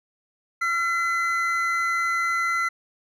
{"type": "tone pair together", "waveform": "triangle", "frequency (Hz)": [1364, 2026], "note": ["F6", "B6"], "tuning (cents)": [-41, 44], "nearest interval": "perfect fifth", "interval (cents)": 685, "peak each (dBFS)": [-22, -23], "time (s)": [0.61, 2.69], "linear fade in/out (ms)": 10, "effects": []}